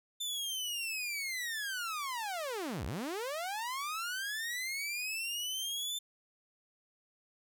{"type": "linear two-way sweep", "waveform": "sawtooth", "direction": "down then up", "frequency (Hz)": [3566, 51.91, 3566], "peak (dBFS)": -32, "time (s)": [0.2, 5.99], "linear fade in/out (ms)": 10, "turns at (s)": 2.85, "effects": []}